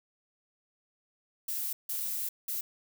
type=noise bursts at uneven times; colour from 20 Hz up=violet; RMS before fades=-34 dBFS; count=3; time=1.48-1.73 / 1.89-2.29 / 2.48-2.61 s; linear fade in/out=5 ms; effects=none